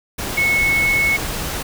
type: tone in noise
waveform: sine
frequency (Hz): 2198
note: C#7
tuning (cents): -15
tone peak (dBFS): -14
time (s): 0.37-1.17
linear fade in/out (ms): 10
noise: pink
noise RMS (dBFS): -25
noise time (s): 0.18-1.63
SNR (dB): +8
effects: none